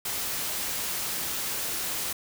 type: noise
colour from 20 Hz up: white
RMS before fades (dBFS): -31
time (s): 0.05-2.13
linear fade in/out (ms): 5
effects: none